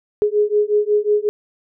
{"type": "beating tone pair", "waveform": "sine", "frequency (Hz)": [415.3, 420.8], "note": ["G#4", "G#4"], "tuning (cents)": [0, 23], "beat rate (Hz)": 5.5, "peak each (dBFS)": -17, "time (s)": [0.22, 1.29], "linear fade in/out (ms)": 0, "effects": []}